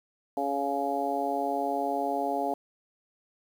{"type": "harmonic tone", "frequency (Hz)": 140, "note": "C#3", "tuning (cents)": 18, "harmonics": [2, 3, 4, 5, 6], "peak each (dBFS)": [-34, -35, -34, -30, -33], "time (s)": [0.37, 2.54], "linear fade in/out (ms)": 2, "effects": ["9-bit"]}